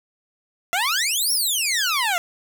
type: exponential two-way sweep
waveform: 15% pulse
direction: up then down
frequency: 668 to 5640 to 668 Hz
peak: -13 dBFS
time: 0.73-2.18 s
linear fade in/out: 0 ms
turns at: 1.32 s
effects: none